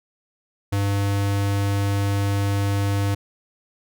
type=tone; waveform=square; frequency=100 Hz; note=G2; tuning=35 cents sharp; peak=-20 dBFS; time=0.72-3.15 s; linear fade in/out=10 ms; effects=none